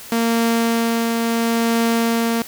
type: tone with tremolo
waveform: sawtooth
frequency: 230.4 Hz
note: A#3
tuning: 20 cents flat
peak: -11 dBFS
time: 0.12-2.42 s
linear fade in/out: 2 ms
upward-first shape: triangle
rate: 0.73 Hz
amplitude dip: 30%
effects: white hiss -37 dBFS RMS until 2.47 s